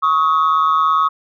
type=tone pair together; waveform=sine; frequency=1108.7 / 1266.6 Hz; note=C#6 / D#6; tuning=0 / +30 cents; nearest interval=major second; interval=230 cents; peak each=-13 dBFS; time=0.02-1.09 s; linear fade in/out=20 ms; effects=tanh soft clip ceiling -8 dBFS